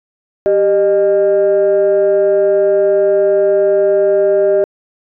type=tone pair together; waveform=sine; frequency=393.3 / 610.4 Hz; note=G4 / D#5; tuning=+6 / -33 cents; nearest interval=minor sixth; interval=761 cents; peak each=-10 dBFS; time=0.46-4.64 s; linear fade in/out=0 ms; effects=tanh soft clip ceiling -4 dBFS